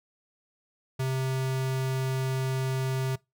square tone, 131.6 Hz, C3, 10 cents sharp, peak -27 dBFS, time 0.99-3.16 s, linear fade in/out 10 ms, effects noise-tail reverb RT60 0.2 s tail -22 dB re dry

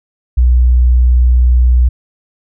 sine tone, 61.5 Hz, B1, 7 cents flat, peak -5 dBFS, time 0.37-1.89 s, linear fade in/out 10 ms, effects none

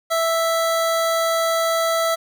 square tone pair together, 659.2 / 1318.5 Hz, E5 / E6, 0 / 0 cents, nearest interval octave, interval 1200 cents, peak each -20 / -23 dBFS, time 0.1-2.16 s, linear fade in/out 20 ms, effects none

